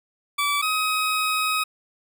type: tone pair in turn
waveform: 20% pulse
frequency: 1154 / 1264.5 Hz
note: D6 / D#6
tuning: -31 / +28 cents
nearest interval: major second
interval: 159 cents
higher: second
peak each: -16 / -16 dBFS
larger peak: neither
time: 0.38-0.62 / 0.62-1.64 s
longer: second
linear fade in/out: 10 ms
effects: none